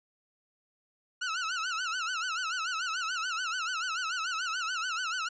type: tone with vibrato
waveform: sawtooth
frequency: 1396.9 Hz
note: F6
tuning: in tune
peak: -27 dBFS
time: 1.21-5.29 s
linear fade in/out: 10 ms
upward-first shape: sine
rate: 6.9 Hz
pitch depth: 150 cents each way
effects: resampled to 16000 Hz